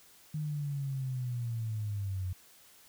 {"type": "linear sweep", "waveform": "sine", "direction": "down", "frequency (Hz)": [154.3, 89.9], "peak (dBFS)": -32, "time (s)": [0.34, 2.33], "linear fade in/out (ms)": 5, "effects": ["white hiss -59 dBFS RMS until 2.88 s"]}